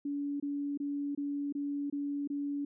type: tone bursts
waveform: sine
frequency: 285.5 Hz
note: D4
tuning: 49 cents flat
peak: -32 dBFS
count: 7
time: 0.05-2.65 s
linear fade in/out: 5 ms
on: 350 ms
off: 25 ms
effects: none